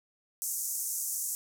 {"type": "band-pass noise", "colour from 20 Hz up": "pink", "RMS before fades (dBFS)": -34, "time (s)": [0.42, 1.35], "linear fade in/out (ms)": 0, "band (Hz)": [6200, 15000], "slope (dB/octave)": 48, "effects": []}